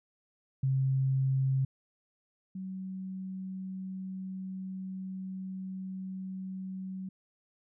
sine tone pair in turn, 133.4 / 188.66 Hz, C3 / F#3, +34 / +34 cents, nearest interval tritone, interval 600 cents, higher second, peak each -25 / -36 dBFS, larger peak first, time 0.63-1.65 / 2.55-7.09 s, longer second, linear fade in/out 5 ms, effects none

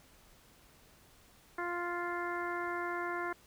harmonic tone, 349.2 Hz, F4, in tune, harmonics 1 / 2 / 3 / 4 / 5 / 6, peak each -39 / -42 / -40 / -41 / -43 / -47 dBFS, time 1.58-3.33 s, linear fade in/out 5 ms, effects pink hiss -62 dBFS RMS until 3.46 s

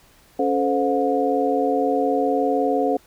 sine tone cluster, 278.1 / 436.5 / 516 / 720 Hz, C#4 / A4 / C5 / F#5, +6 / -14 / -24 / -47 cents, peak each -23 dBFS, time 0.39-2.97 s, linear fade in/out 5 ms, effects pink hiss -54 dBFS RMS until 3.06 s

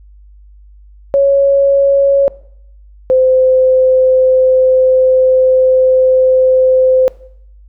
sine tone pair in turn, 554.4 / 516.8 Hz, C#5 / C5, 0 / -21 cents, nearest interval minor second, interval 121 cents, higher first, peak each -6 dBFS, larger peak neither, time 1.14-2.28 / 3.1-7.08 s, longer second, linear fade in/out 0 ms, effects noise-tail reverb RT60 0.7 s tail -20 dB re dry + added 50 Hz sine -37 dBFS peak until 7.68 s

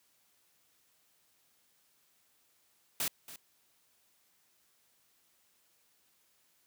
white noise with echo, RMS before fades -33 dBFS, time 3-3.08 s, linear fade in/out 2 ms, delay 280 ms, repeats 1, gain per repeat -15 dB, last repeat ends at 3.36 s, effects white hiss -71 dBFS RMS until 6.66 s + high-pass 60 Hz 12 dB/octave

